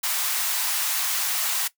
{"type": "high-pass noise", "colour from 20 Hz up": "white", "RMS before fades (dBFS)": -25, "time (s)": [0.03, 1.68], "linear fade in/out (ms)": 10, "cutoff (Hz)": 760, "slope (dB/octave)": 24, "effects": ["noise-tail reverb RT60 0.1 s tail -17 dB re dry"]}